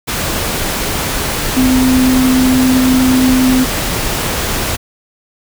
sine tone in noise, 257 Hz, C4, 31 cents flat, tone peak -8 dBFS, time 1.56-3.65 s, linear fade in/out 20 ms, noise pink, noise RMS -17 dBFS, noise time 0.07-4.77 s, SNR +6 dB, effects none

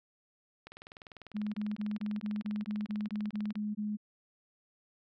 click train, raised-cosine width 0.3 ms, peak -31 dBFS, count 59, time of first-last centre 0.67-3.556 s, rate 20.1 Hz
sine tone bursts, 209.8 Hz, G#3, 18 cents sharp, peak -32 dBFS, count 12, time 1.34-3.971 s, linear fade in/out 20 ms, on 200 ms, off 21 ms
effects none

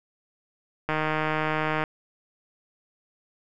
click train, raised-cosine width 0.5 ms, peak -11 dBFS, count 148, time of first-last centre 0.89-1.838 s, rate 155 Hz, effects none

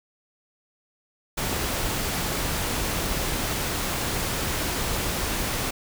pink noise, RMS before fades -27 dBFS, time 1.37-5.71 s, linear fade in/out 10 ms, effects none

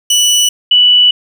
25% pulse / sine tone pair in turn, 2960 / 2960 Hz, F#7 / F#7, 0 / 0 cents, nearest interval unison, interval 0 cents, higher neither, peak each -4 dBFS, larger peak neither, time 0.1-0.49 / 0.71-1.11 s, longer second, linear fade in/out 5 ms, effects none

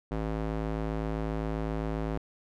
square tone with band-pass filter, 53.8 Hz, A1, 38 cents flat, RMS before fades -32 dBFS, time 0.11-2.18 s, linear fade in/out 5 ms, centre 400 Hz, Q 0.51, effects none

